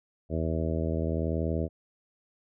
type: harmonic tone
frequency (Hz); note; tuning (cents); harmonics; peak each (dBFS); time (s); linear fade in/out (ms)
80.7; E2; -36; 1 / 2 / 3 / 4 / 5 / 6 / 7 / 8; -30 / -33 / -35 / -36 / -37 / -38 / -38 / -39; 0.29-1.69; 50
effects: none